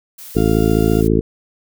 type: noise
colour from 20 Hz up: blue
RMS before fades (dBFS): -35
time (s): 0.18-1.08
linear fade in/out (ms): 10
type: harmonic tone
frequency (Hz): 54.7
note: A1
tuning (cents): -9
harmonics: 1 / 2 / 3 / 4 / 5 / 6 / 7 / 8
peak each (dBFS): -20 / -20 / -20 / -20 / -20 / -20 / -20 / -20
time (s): 0.35-1.21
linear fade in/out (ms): 10
type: tone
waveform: 35% pulse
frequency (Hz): 698.5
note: F5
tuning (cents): 0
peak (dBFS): -27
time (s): 0.36-1.02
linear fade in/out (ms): 20
effects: none